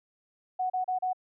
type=tone bursts; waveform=sine; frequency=740 Hz; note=F#5; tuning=in tune; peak=-26 dBFS; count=4; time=0.59-1.132 s; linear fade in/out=10 ms; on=110 ms; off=34 ms; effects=none